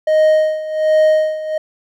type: tone with tremolo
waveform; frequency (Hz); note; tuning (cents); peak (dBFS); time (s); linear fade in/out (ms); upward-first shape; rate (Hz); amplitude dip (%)
triangle; 622.3; D#5; 0; -6; 0.07-1.58; 5; sine; 1.3; 80
effects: none